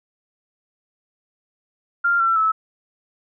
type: tone with pitch steps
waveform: sine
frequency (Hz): 1394 / 1348.1 / 1303.7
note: F6 / E6 / E6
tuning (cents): -4 / +38 / -20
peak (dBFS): -15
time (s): 2.04-2.52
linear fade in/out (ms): 10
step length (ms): 160
effects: none